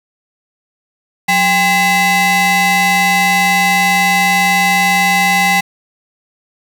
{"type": "ring-modulated tone", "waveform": "35% pulse", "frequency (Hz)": 614, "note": "D#5", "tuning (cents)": -23, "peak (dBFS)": -5, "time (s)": [1.28, 5.61], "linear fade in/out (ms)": 10, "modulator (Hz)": 1410, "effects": []}